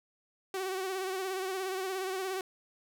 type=tone with vibrato; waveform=sawtooth; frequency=378.1 Hz; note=F#4; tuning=38 cents sharp; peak=-29 dBFS; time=0.54-2.41 s; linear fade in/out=2 ms; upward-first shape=sine; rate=17 Hz; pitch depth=47 cents each way; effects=none